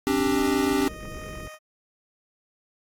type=chord; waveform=square; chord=C suspended second; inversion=none; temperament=equal with one note detuned; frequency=267.4 / 293.7 / 392 Hz; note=C4 / D4 / G4; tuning=+38 / 0 / 0 cents; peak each=-26 dBFS; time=0.07-0.88 s; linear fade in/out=0 ms
type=low-pass noise; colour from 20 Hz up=pink; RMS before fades=-39 dBFS; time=0.09-1.48 s; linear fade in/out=2 ms; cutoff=530 Hz; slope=96 dB/octave
type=tone with tremolo; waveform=15% pulse; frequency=620 Hz; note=D#5; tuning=6 cents flat; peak=-32 dBFS; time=0.33-1.59 s; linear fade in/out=50 ms; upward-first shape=sine; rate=1.3 Hz; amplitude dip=25%
effects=AAC 64 kbps